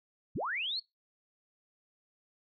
sine linear sweep, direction up, 46.33 to 4469 Hz, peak -32 dBFS, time 0.35-0.8 s, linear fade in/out 10 ms, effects noise-tail reverb RT60 0.2 s tail -23 dB re dry

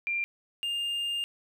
sine / triangle tone pair in turn, 2381 / 2810 Hz, D7 / F7, +23 / +10 cents, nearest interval minor third, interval 287 cents, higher second, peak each -27 dBFS, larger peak neither, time 0.07-0.24 / 0.63-1.24 s, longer second, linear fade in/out 0 ms, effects none

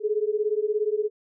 sine beating tone pair, 415.3 / 432.3 Hz, G#4 / A4, 0 / -31 cents, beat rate 17 Hz, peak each -25 dBFS, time 0-1.1 s, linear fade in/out 50 ms, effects none

